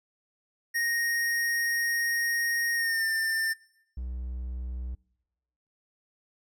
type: tone with pitch glide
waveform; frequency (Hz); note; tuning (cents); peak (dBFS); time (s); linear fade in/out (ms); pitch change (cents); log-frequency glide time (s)
square; 1864.7 to 1792.9; A#6 to A6; 0 to +32; -26; 0.74-3.54; 20; -68; 2.75-3.07
type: tone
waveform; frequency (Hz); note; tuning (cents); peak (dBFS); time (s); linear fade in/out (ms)
triangle; 62.1; B1; +10; -30; 3.97-4.95; 5
effects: noise-tail reverb RT60 1.0 s tail -26 dB re dry